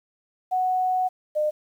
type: tone pair in turn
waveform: sine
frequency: 740 / 605.9 Hz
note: F#5 / D#5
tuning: 0 / -46 cents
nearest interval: minor third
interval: 346 cents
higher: first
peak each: -20 dBFS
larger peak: neither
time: 0.51-1.09 / 1.35-1.51 s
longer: first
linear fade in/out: 20 ms
effects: 9-bit